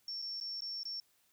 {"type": "tone with dropouts", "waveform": "sine", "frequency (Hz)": 5450, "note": "F8", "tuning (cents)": -43, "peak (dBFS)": -38, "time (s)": [0.08, 1], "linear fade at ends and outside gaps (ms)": 1, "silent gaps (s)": [[0.218, 0.223], [0.401, 0.411], [0.606, 0.62], [0.832, 0.854]], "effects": ["white hiss -72 dBFS RMS until 1.32 s"]}